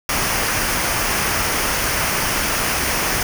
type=noise with comb filter; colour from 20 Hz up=pink; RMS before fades=-20 dBFS; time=0.09-3.23 s; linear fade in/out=2 ms; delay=0.26 ms; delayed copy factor=-0.5; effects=none

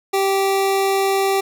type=tone; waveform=25% pulse; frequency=390 Hz; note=G4; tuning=9 cents flat; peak=-12 dBFS; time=0.13-1.41 s; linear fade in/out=10 ms; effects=none

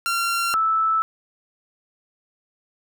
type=tone pair in turn; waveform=sawtooth / sine; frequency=1374 / 1313.9 Hz; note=F6 / E6; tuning=-29 / -6 cents; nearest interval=minor second; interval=77 cents; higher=first; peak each=-17 dBFS; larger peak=neither; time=0.06-0.54 / 0.54-1.02 s; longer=neither; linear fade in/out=0 ms; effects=none

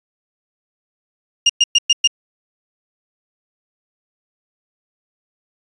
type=tone bursts; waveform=35% pulse; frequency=2830 Hz; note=F7; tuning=22 cents sharp; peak=-7 dBFS; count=5; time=1.46-2.075 s; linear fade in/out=5 ms; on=35 ms; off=110 ms; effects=resampled to 22050 Hz

